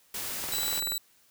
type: noise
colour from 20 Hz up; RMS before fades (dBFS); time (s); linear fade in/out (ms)
white; -35; 0.14-0.8; 5
type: click train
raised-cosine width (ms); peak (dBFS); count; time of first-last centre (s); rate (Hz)
0.5; -22; 11; 0.44-0.921; 20.8
type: tone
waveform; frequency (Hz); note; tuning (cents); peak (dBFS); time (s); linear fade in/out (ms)
15% pulse; 3951; B7; 0; -22; 0.52-0.98; 2
effects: white hiss -63 dBFS RMS until 1.3 s

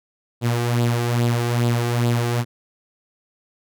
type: tone with flanger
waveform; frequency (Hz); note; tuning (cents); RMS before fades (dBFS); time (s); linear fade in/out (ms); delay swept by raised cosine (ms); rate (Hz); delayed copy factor
sawtooth; 119.3; A#2; +41; -20; 0.41-2.45; 50; 0.24 to 2.64; 2.4; +0.55
effects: none

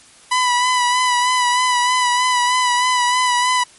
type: tone with vibrato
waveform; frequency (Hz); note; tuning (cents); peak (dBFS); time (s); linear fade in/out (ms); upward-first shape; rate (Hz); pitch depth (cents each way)
sawtooth; 992; B5; +7; -10; 0.31-3.64; 10; sine; 3.2; 32
effects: white hiss -46 dBFS RMS until 3.78 s + MP3 48 kbps

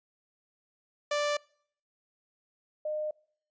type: tone pair in turn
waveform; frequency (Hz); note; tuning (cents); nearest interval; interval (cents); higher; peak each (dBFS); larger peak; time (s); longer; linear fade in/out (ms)
sawtooth / sine; 587.3 / 610.3; D5 / D#5; 0 / -34; minor second; 66; second; -23 / -30; first; 1.11-1.37 / 2.85-3.11; neither; 5
effects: noise-tail reverb RT60 0.6 s tail -25 dB re dry + resampled to 16000 Hz

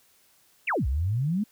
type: exponential two-way sweep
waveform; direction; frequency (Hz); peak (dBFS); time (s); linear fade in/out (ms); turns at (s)
sine; down then up; 2985 to 60 to 223.4; -23; 0.67-1.44; 10; 0.87
effects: white hiss -62 dBFS RMS until 1.51 s

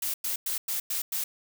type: noise bursts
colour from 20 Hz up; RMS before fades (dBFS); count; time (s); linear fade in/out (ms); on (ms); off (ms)
blue; -30; 6; 0.02-1.24; 5; 120; 100
effects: none

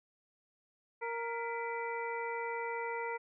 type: harmonic tone with a mistuned harmonic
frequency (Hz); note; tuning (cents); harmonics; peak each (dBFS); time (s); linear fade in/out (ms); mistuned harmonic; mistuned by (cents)
466.2; A#4; 0; 1 / 2 / 3 / 4 / 5; -39 / -39 / -46 / -43 / -47; 1.01-3.18; 20; 4; +120
effects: none

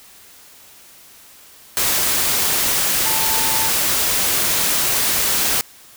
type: tone in noise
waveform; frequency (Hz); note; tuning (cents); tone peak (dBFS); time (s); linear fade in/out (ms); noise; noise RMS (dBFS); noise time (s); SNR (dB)
sine; 888; A5; +16; -26; 3.06-3.69; 0; white; -18; 1.77-5.61; -11
effects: white hiss -45 dBFS RMS until 5.96 s

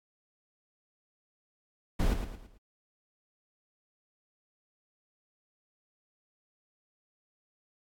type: noise with echo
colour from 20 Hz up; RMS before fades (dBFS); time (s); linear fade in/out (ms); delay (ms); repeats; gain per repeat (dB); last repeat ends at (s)
brown; -26; 1.99-2.14; 10; 110; 4; -8; 2.58
effects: AAC 64 kbps

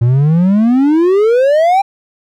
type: exponential sweep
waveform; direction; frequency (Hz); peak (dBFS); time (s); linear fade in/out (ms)
triangle; up; 114.8 to 806; -5; 0.01-1.82; 10
effects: none

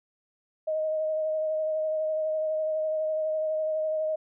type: tone with vibrato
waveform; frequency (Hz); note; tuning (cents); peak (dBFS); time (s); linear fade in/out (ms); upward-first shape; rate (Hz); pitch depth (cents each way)
sine; 625; D#5; +8; -25; 0.67-4.16; 10; sine; 12; 17
effects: none

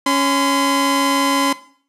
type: tone pair together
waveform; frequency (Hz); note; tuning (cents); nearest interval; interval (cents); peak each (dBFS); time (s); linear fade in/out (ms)
sawtooth; 277.2 / 1022.7; C#4 / C6; 0 / -40; octave + major seventh; 2260; -13; 0.06-1.53; 5
effects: noise-tail reverb RT60 0.5 s tail -17 dB re dry + low-pass 11000 Hz 12 dB/octave

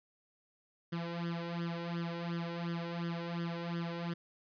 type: tone with flanger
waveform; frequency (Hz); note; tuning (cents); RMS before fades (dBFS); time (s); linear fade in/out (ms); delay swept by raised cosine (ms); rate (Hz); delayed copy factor
sawtooth; 170; F3; -46; -38; 0.92-4.14; 10; 0.61 to 2.11; 2.8; +0.85
effects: resampled to 11025 Hz

